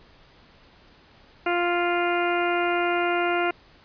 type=harmonic tone; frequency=349.2 Hz; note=F4; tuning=in tune; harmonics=1 / 2 / 3 / 4 / 5 / 6 / 7 / 8; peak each=-25 / -26 / -33 / -28 / -39 / -33 / -34 / -36 dBFS; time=1.46-3.51 s; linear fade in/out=5 ms; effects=pink hiss -54 dBFS RMS until 3.84 s + resampled to 11025 Hz